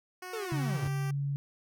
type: tone with pitch glide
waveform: 10% pulse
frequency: 366.4 to 390.4 Hz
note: F#4 to G4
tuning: -17 to -7 cents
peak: -32 dBFS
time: 0.22-1.11 s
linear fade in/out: 5 ms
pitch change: +110 cents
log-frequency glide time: 0.51-0.84 s
type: linear sweep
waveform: 45% pulse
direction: down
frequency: 466.2 to 82 Hz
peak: -35 dBFS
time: 0.33-0.88 s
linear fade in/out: 5 ms
type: tone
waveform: sine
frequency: 140.7 Hz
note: C#3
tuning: 26 cents sharp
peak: -29 dBFS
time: 0.52-1.36 s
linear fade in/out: 0 ms
effects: none